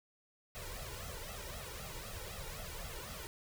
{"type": "noise with flanger", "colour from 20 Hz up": "pink", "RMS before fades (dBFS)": -45, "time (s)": [0.55, 3.27], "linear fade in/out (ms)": 0, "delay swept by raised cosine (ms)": [1.5, 2.14], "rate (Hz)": 3.9, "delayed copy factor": 0.9, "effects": []}